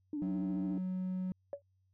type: tone with vibrato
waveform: sine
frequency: 294.3 Hz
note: D4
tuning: 4 cents sharp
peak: -34 dBFS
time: 0.13-0.78 s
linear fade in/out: 2 ms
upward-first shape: triangle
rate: 14 Hz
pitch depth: 75 cents each way
type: tone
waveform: triangle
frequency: 185 Hz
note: F#3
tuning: in tune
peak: -31 dBFS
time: 0.22-1.32 s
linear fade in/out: 0 ms
type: tone with exponential decay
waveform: sine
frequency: 567 Hz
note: C#5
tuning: 39 cents sharp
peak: -32 dBFS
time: 1.53-1.62 s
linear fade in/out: 1 ms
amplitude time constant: 18 ms
effects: tanh soft clip ceiling -28 dBFS + added 94 Hz sine -70 dBFS peak until 1.93 s